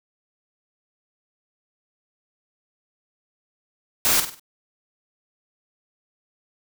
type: noise with echo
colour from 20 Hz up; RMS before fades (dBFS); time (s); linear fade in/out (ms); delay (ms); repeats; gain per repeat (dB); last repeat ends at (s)
white; -19; 4.05-4.2; 0; 49; 4; -8; 4.396
effects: none